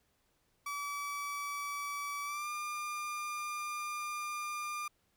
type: tone with pitch glide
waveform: 30% pulse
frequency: 1148 to 1201.6 Hz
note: D6 to D6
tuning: -40 to +39 cents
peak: -34 dBFS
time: 0.66-4.88 s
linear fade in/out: 5 ms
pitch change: +79 cents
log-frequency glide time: 2.24-2.49 s
effects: pink hiss -75 dBFS RMS until 5.16 s